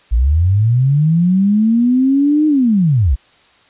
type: linear two-way sweep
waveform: sine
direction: up then down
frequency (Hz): 52 to 309.8 to 52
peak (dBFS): -9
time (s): 0.11-3.16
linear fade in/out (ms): 20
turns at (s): 2.47
effects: white hiss -50 dBFS RMS until 3.69 s + resampled to 8000 Hz